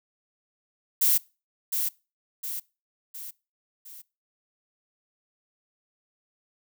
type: noise with echo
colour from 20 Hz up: violet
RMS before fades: -21 dBFS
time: 1.01-1.18 s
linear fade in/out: 10 ms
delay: 710 ms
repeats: 4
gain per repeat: -6 dB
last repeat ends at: 4.02 s
effects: noise-tail reverb RT60 0.3 s tail -23 dB re dry